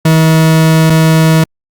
40% pulse tone pair in turn, 160 / 160 Hz, D#3 / D#3, +49 / +49 cents, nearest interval unison, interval 0 cents, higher neither, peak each -4 dBFS, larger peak neither, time 0.05-0.9 / 0.9-1.44 s, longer first, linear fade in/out 5 ms, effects Opus 48 kbps

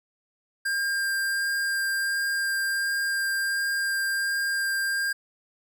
square tone with vibrato, 1599 Hz, G6, 34 cents sharp, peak -25 dBFS, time 0.65-5.13 s, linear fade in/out 10 ms, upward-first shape sine, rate 1.4 Hz, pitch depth 8 cents each way, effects none

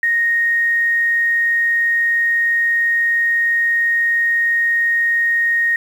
sine tone with quantisation, 1863 Hz, A#6, 2 cents flat, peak -13 dBFS, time 0.03-5.76 s, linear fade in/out 2 ms, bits 7, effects none

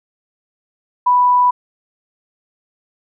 sine tone, 987.8 Hz, B5, in tune, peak -9 dBFS, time 1.06-1.51 s, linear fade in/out 10 ms, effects none

